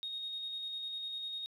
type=tone with tremolo; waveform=sine; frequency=3729 Hz; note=A#7; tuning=in tune; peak=-36 dBFS; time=0.03-1.46 s; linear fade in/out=0 ms; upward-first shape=square; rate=10 Hz; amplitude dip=25%; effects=tanh soft clip ceiling -32 dBFS + 12-bit